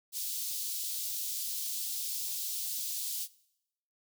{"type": "high-pass noise", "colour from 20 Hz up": "white", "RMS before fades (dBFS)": -36, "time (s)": [0.12, 3.28], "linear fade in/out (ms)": 50, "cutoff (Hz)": 3600, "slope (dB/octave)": 24, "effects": ["noise-tail reverb RT60 0.8 s tail -21 dB re dry"]}